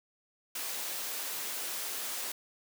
white high-pass noise, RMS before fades -37 dBFS, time 0.55-2.32 s, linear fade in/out 5 ms, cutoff 310 Hz, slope 12 dB/octave, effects none

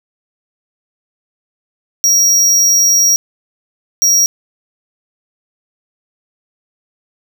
square tone bursts at uneven times, 5670 Hz, F8, 25 cents sharp, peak -8 dBFS, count 2, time 2.04-3.16 / 4.02-4.26 s, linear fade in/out 0 ms, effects none

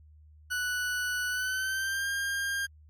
40% pulse tone with pitch glide, 1480 to 1604.7 Hz, F#6 to G6, 0 to +40 cents, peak -28 dBFS, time 0.5-2.67 s, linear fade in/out 20 ms, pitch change +140 cents, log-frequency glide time 1.29-2.09 s, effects added 76 Hz sine -52 dBFS peak until 2.89 s + MP3 64 kbps

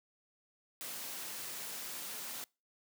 white noise, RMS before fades -43 dBFS, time 0.81-2.44 s, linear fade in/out 0 ms, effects noise-tail reverb RT60 0.3 s tail -26 dB re dry + high-pass 150 Hz 12 dB/octave

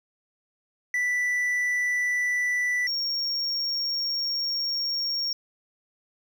triangle tone pair in turn, 1974 / 5546 Hz, B6 / F8, -1 / -13 cents, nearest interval octave + tritone, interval 1788 cents, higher second, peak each -21 / -24 dBFS, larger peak first, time 0.94-2.87 / 2.87-5.33 s, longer second, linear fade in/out 2 ms, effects none

